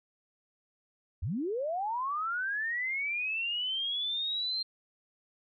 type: linear sweep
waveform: sine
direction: up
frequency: 64 to 4186 Hz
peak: -30 dBFS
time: 1.22-4.63 s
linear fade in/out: 10 ms
effects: none